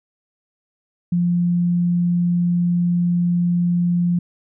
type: tone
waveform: sine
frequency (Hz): 174.61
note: F3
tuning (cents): 0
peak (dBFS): -15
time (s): 1.12-4.19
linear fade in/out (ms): 5
effects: none